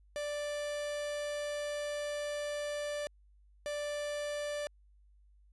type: tone bursts at uneven times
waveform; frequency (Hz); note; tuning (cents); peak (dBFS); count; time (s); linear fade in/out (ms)
45% pulse; 587.3; D5; 0; -35; 2; 0.16-3.07 / 3.66-4.67; 0
effects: added 50 Hz sine -60 dBFS peak until 5.52 s + resampled to 24000 Hz